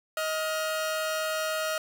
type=tone pair together; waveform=sawtooth; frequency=630 / 1418.4 Hz; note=D#5 / F6; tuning=+21 / +26 cents; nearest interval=octave + major second; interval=1405 cents; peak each=-25 / -30 dBFS; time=0.17-1.78 s; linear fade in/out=2 ms; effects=none